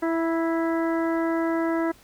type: harmonic tone with a mistuned harmonic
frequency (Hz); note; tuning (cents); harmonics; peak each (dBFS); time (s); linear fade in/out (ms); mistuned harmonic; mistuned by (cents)
330; E4; +2; 1 / 2 / 3 / 4 / 5 / 6; -23 / -29 / -33 / -35 / -37 / -39; 0.02-1.92; 10; 3; -17
effects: pink hiss -54 dBFS RMS until 2.03 s

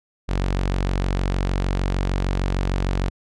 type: tone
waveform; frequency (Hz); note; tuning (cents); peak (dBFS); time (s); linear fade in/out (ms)
sawtooth; 46.56; F#1; +12; -16; 0.28-3.1; 20
effects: low-pass 6000 Hz 12 dB/octave

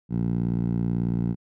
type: tone with band-pass filter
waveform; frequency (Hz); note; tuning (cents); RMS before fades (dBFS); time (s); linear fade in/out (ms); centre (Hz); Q
10% pulse; 58.27; A#1; 0; -25; 0.09-1.36; 50; 160; 1.8
effects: none

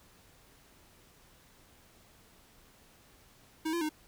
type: tone with pitch steps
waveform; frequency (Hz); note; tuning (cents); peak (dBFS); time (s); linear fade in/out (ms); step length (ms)
square; 317.3 / 341.7 / 307.4; D#4 / F4 / D#4; +34 / -38 / -21; -31; 3.65-3.893; 10; 81
effects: pink hiss -61 dBFS RMS until 4.07 s

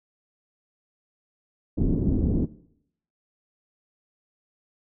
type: low-pass noise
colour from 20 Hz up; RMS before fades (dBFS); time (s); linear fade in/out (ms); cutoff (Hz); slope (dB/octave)
white; -23; 1.77-2.46; 10; 290; 24
effects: noise-tail reverb RT60 0.7 s tail -18 dB re dry

